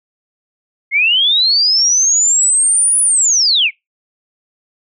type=linear two-way sweep; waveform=sine; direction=up then down; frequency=2093 to 9956 to 2093 Hz; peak=-9 dBFS; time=0.91-3.71 s; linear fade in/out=50 ms; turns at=3.01 s; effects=noise-tail reverb RT60 0.2 s tail -26 dB re dry